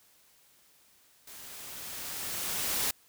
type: noise with level ramp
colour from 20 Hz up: white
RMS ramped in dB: -48 to -29 dBFS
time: 1.27-2.91 s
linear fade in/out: 5 ms
effects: white hiss -63 dBFS RMS until 3.08 s